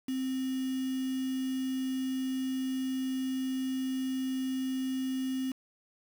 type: tone with quantisation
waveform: sine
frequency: 261.6 Hz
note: C4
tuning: in tune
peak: -30 dBFS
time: 0.08-5.52 s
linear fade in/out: 5 ms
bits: 7
effects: none